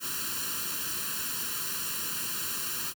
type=noise with comb filter; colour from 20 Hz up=white; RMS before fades=-33 dBFS; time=0-2.94 s; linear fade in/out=50 ms; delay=0.7 ms; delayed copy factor=+0.95; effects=high-pass 100 Hz 12 dB/octave